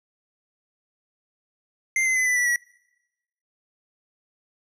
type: tone with pitch steps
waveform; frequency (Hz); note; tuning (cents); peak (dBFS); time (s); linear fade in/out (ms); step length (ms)
square; 2091 / 2057 / 2024 / 1992 / 1960 / 1928.6; C7 / C7 / B6 / B6 / B6 / B6; -2 / -30 / +42 / +14 / -14 / -42; -20; 1.96-2.56; 2; 100
effects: noise-tail reverb RT60 1.0 s tail -26 dB re dry + low-pass 11000 Hz 12 dB/octave